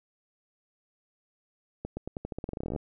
accelerating click train, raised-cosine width 2 ms, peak -21 dBFS, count 20, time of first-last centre 1.85-2.762 s, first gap 120 ms, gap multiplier 0.88, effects none

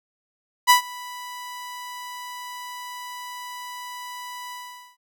sawtooth tone with ADSR envelope, 987.8 Hz, B5, in tune, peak -6 dBFS, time 0.67-4.97 s, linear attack 32 ms, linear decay 110 ms, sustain -24 dB, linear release 450 ms, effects none

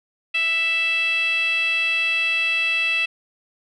10% pulse tone with band-pass filter, 661 Hz, E5, 5 cents sharp, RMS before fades -21 dBFS, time 0.34-3.06 s, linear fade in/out 10 ms, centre 2700 Hz, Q 6.2, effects none

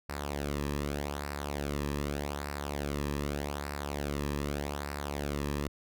sawtooth tone with flanger, 72 Hz, D2, 34 cents flat, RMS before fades -35 dBFS, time 0.09-5.68 s, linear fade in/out 5 ms, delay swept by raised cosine 0.3 to 1.4 ms, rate 0.83 Hz, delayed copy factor -0.65, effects none

